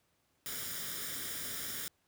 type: noise with comb filter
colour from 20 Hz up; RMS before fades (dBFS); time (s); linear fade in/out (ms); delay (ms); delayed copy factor
white; -40; 0.46-1.88; 0; 0.57; +0.65
effects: pink hiss -75 dBFS RMS until 2.07 s + high-pass 60 Hz 12 dB/octave